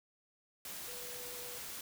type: tone in noise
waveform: sine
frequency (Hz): 490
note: B4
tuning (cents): -14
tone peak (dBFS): -51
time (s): 0.88-1.58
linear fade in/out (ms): 2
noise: white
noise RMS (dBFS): -45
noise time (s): 0.65-1.81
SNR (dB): -9
effects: none